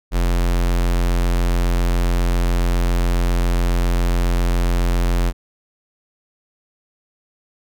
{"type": "tone with notch filter", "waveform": "square", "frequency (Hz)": 43.65, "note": "F1", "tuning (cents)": 0, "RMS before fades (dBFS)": -17, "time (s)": [0.11, 5.33], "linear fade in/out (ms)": 50, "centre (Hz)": 94, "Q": 1.9, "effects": []}